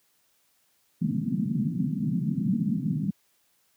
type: band-pass noise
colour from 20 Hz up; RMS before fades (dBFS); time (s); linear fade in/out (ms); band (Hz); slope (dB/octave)
pink; -27; 1.01-3.11; 10; 140 to 250; 48
effects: white hiss -68 dBFS RMS until 3.76 s + high-pass 60 Hz 12 dB/octave